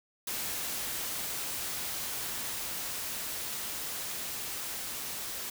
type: noise with level ramp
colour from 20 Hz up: white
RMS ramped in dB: -35 to -38 dBFS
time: 0.27-5.5 s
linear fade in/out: 5 ms
effects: none